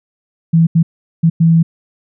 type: tone bursts at uneven times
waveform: sine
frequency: 164.81 Hz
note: E3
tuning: in tune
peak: -6 dBFS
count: 4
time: 0.53-0.67 / 0.75-0.83 / 1.23-1.3 / 1.4-1.63 s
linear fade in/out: 10 ms
effects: none